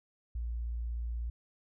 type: tone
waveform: sine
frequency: 58.27 Hz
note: A#1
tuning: in tune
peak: -33 dBFS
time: 0.35-1.3 s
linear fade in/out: 5 ms
effects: none